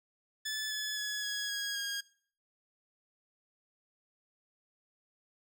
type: tone with pitch steps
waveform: 15% pulse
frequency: 1735 / 1713.1 / 1691.5 / 1670.1 / 1649 / 1628.2 Hz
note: A6 / A6 / G#6 / G#6 / G#6 / G#6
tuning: -25 / -47 / +31 / +9 / -13 / -35 cents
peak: -28 dBFS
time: 0.45-2.01 s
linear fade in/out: 10 ms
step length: 260 ms
effects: noise-tail reverb RT60 0.5 s tail -20 dB re dry